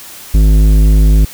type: tone with tanh clipping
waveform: triangle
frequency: 52 Hz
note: G#1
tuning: 3 cents sharp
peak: -6 dBFS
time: 0.34-1.25 s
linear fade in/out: 5 ms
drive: 17 dB
effects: white hiss -32 dBFS RMS until 1.33 s